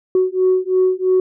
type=beating tone pair; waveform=sine; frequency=370 / 373 Hz; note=F#4 / F#4; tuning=0 / +14 cents; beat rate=3 Hz; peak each=-15 dBFS; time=0.15-1.2 s; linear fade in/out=2 ms; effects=tanh soft clip ceiling -7 dBFS